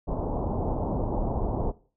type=low-pass noise; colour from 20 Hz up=pink; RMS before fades=-28 dBFS; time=0.07-1.72 s; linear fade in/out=20 ms; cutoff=940 Hz; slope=48 dB/octave; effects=noise-tail reverb RT60 0.4 s tail -19 dB re dry